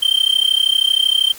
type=tone with amplitude modulation; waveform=triangle; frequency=3137 Hz; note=G7; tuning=1 cent sharp; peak=-7 dBFS; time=0.02-1.33 s; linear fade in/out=10 ms; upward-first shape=sine; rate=32.8 Hz; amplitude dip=95%; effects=white hiss -38 dBFS RMS until 1.38 s